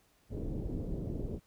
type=low-pass noise; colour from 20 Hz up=pink; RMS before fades=-37 dBFS; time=0.29-1.4 s; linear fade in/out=50 ms; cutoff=450 Hz; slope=24 dB/octave; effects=pink hiss -69 dBFS RMS until 1.46 s